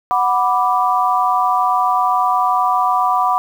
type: chord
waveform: sine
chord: B minor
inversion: second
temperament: equal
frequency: 740 / 987.8 / 1174.7 Hz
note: F#5 / B5 / D6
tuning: 0 / 0 / 0 cents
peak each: -17 dBFS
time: 0.11-3.38 s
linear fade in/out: 0 ms
effects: 7-bit